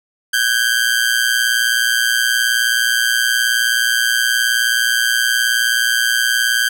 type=ring-modulated tone; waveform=sawtooth; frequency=1577 Hz; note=G6; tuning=10 cents sharp; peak=-7 dBFS; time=0.33-6.69 s; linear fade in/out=10 ms; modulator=59.5 Hz; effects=none